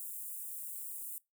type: high-pass noise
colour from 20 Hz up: white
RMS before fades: -43 dBFS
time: 0-1.18 s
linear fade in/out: 0 ms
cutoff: 8100 Hz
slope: 48 dB/octave
effects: noise-tail reverb RT60 0.2 s tail -22 dB re dry